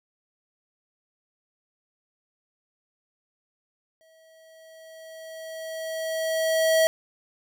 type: tone with exponential growth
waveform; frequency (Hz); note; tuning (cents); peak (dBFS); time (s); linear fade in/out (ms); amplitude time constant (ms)
square; 644; E5; -41; -17; 4.01-6.87; 0; 620
effects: none